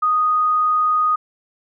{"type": "tone", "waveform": "sine", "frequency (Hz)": 1242, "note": "D#6", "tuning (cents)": -3, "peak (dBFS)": -14, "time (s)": [0.02, 1.16], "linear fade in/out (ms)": 10, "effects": []}